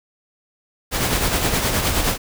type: noise with tremolo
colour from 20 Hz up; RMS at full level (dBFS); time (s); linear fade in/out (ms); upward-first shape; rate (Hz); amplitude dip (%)
pink; -18; 0.91-2.18; 50; sine; 9.6; 45
effects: none